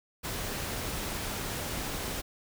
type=noise; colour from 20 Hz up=pink; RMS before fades=-35 dBFS; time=0.23-2.22 s; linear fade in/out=20 ms; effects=none